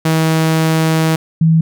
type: tone pair in turn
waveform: sawtooth / sine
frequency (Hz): 160.2 / 161.87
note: E3 / E3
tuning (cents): -49 / -31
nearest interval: unison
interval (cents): 18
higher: second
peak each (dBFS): -7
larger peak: neither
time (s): 0.05-1.16 / 1.41-1.61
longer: first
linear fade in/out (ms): 5
effects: none